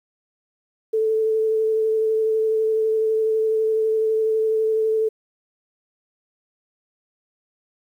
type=tone with vibrato; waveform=sine; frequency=439.5 Hz; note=A4; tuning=2 cents flat; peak=-17 dBFS; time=0.93-5.09 s; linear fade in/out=10 ms; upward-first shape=sine; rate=12 Hz; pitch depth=13 cents each way; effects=9-bit